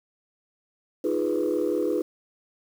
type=chord; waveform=sine; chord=F half-diminished seventh; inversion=third; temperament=equal; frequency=311.1 / 349.2 / 415.3 / 493.9 Hz; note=Eb4 / F4 / Ab4 / Cb5; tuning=0 / 0 / 0 / 0 cents; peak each=-27 dBFS; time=1.04-2.02 s; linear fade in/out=5 ms; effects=tanh soft clip ceiling -16 dBFS + 8-bit